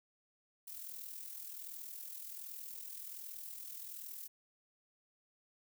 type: noise with amplitude modulation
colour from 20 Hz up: violet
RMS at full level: -45 dBFS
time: 0.67-4.28 s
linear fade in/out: 10 ms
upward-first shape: sine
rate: 41.3 Hz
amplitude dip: 55%
effects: none